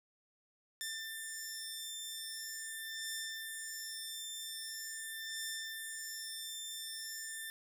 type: beating tone pair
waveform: 10% pulse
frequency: 1784 / 1784.43 Hz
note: A6 / A6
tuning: +23 / +24 cents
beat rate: 0.43 Hz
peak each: -34 / -37 dBFS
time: 0.81-7.5 s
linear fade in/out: 0 ms
effects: none